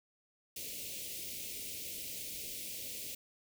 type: band-stop noise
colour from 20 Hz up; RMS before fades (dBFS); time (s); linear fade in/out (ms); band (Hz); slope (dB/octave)
white; -43; 0.56-3.15; 5; 600 to 2200; 48
effects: none